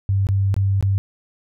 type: tone with dropouts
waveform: sine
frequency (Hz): 98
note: G2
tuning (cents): 0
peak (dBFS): -15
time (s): 0.09-0.98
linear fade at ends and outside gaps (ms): 0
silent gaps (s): 0.269-0.288 / 0.542-0.565 / 0.809-0.826
effects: none